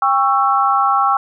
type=chord; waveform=sine; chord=C# diminished; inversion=second; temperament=just; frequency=798.3 / 1108.7 / 1330.5 Hz; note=G5 / C#6 / E6; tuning=+31 / 0 / +16 cents; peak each=-16 dBFS; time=0.02-1.17 s; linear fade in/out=2 ms; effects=none